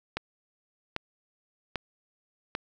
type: click train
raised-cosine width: 0.3 ms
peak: -14 dBFS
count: 4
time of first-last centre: 0.17-2.551 s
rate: 1.26 Hz
effects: none